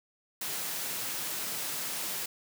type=high-pass noise; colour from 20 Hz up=white; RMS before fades=-35 dBFS; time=0.41-2.26 s; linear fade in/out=5 ms; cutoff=110 Hz; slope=96 dB/octave; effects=none